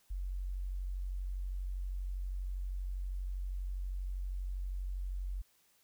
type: tone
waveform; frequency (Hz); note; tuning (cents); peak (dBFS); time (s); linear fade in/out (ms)
sine; 46.25; F#1; 0; -35; 0.1-5.42; 10
effects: white hiss -70 dBFS RMS until 5.83 s